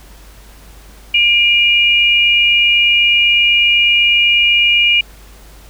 sine tone pair together, 2392 / 2864 Hz, D7 / F7, +31 / +43 cents, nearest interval minor third, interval 312 cents, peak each -11 dBFS, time 1.14-5.01 s, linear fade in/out 5 ms, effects added 50 Hz sine -38 dBFS peak until 5.69 s + pink hiss -43 dBFS RMS until 5.69 s

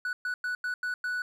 triangle tone bursts at uneven times, 1480 Hz, F#6, in tune, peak -27 dBFS, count 6, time 0.05-0.13 / 0.25-0.34 / 0.44-0.55 / 0.64-0.74 / 0.83-0.94 / 1.04-1.22 s, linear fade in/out 2 ms, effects none

